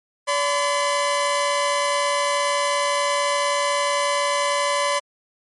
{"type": "tone pair together", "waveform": "sawtooth", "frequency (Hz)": [574.1, 1017], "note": ["D5", "C6"], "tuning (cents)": [-39, -50], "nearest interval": "minor seventh", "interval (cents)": 989, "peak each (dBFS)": -18, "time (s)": [0.27, 5], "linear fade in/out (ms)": 20, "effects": ["MP3 48 kbps"]}